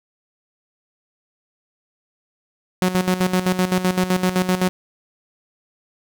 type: tone with tremolo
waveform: sawtooth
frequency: 183.5 Hz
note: F#3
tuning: 14 cents flat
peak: -11 dBFS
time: 2.82-4.69 s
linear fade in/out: 0 ms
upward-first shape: square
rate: 7.8 Hz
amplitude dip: 70%
effects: none